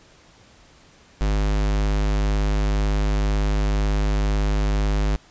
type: tone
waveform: square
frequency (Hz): 51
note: G#1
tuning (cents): -31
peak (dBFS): -19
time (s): 1.21-5.16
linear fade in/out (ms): 0
effects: pink hiss -52 dBFS RMS until 5.3 s + resampled to 16000 Hz